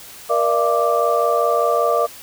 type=tone cluster; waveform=sine; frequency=471.7 / 596 / 681 / 1175 Hz; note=A#4 / D5 / F5 / D6; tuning=+20 / +25 / -44 / +1 cents; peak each=-20 dBFS; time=0.29-2.07 s; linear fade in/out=20 ms; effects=white hiss -39 dBFS RMS until 2.22 s